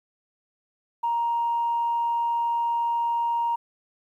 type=tone; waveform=sine; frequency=937 Hz; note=A#5; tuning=9 cents sharp; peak=-21 dBFS; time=1.03-3.56 s; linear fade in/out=10 ms; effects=tanh soft clip ceiling -17 dBFS + 10-bit